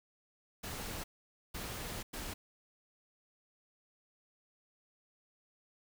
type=noise bursts at uneven times; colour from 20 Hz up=pink; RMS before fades=-42 dBFS; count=3; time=0.63-1.04 / 1.54-2.03 / 2.13-2.34 s; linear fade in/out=10 ms; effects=none